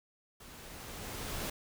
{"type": "noise with level ramp", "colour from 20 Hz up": "pink", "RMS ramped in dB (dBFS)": [-52, -37], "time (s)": [0.4, 1.5], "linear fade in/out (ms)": 5, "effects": []}